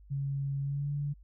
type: tone with pitch glide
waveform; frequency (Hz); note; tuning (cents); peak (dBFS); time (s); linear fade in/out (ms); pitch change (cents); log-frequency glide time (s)
sine; 138.8 to 144.11; C#3 to D3; +3 to -32; -30; 0.1-1.14; 20; +65; 0.61-0.91
effects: added 50 Hz sine -52 dBFS peak until 1.23 s